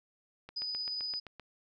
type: click train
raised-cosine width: 0.3 ms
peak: -30 dBFS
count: 8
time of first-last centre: 0.49-1.397 s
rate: 7.72 Hz
type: tone with tremolo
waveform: sine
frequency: 4978 Hz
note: D#8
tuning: in tune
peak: -33 dBFS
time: 0.56-1.2 s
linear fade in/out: 10 ms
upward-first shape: triangle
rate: 17 Hz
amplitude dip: 25%
effects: none